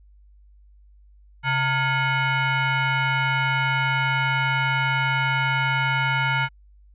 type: tone with frequency modulation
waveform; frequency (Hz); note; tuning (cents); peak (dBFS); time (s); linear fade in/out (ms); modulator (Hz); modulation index
sine; 640; D#5; +49; -19; 1.43-6.49; 50; 775; 2.5
effects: added 50 Hz sine -49 dBFS peak until 6.94 s + resampled to 8000 Hz